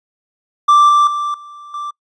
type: tone with level steps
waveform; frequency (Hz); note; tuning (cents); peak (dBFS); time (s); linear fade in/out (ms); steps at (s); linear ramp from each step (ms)
triangle; 1174.7; D6; 0; -4 / -6 / -15 / -31 / -20; 0.68-1.91; 10; 0.89 / 1.07 / 1.34 / 1.74; 2
effects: noise-tail reverb RT60 0.1 s tail -26 dB re dry + resampled to 22050 Hz